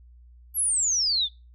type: exponential sweep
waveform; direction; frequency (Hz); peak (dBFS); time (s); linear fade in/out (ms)
sine; down; 11840 to 3422; -21; 0.54-1.29; 50
effects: noise-tail reverb RT60 0.3 s tail -25 dB re dry + added 60 Hz sine -48 dBFS peak until 1.54 s